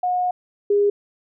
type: tone pair in turn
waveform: sine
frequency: 724 / 407.7 Hz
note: F#5 / G#4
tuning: -38 / -32 cents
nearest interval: minor seventh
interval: 994 cents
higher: first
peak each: -18 / -14 dBFS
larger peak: second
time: 0.03-0.31 / 0.7-0.9 s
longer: first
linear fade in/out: 5 ms
effects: none